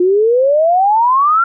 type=exponential sweep; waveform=sine; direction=up; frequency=350 to 1396.9 Hz; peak=-8 dBFS; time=0-1.44 s; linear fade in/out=5 ms; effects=none